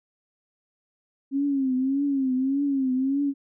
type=tone with vibrato; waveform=sine; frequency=269.7 Hz; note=C#4; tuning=47 cents flat; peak=-21 dBFS; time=1.31-3.34 s; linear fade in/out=50 ms; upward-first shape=triangle; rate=1.7 Hz; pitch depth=110 cents each way; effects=none